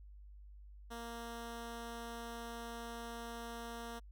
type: tone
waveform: 10% pulse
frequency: 233.1 Hz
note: A#3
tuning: in tune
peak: -36 dBFS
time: 0.9-4 s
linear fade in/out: 20 ms
effects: added 50 Hz sine -52 dBFS peak until 4.11 s